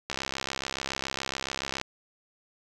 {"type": "click train", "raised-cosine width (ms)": 0.2, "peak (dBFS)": -13, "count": 116, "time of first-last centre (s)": [0.1, 1.814], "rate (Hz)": 67.1, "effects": []}